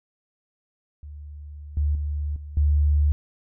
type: tone with level steps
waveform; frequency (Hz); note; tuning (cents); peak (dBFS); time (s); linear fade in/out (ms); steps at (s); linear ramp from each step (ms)
sine; 73.7; D2; +7; -36 / -19 / -24 / -34 / -16; 1.03-3.12; 0; 1.77 / 1.95 / 2.36 / 2.57; 2
effects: none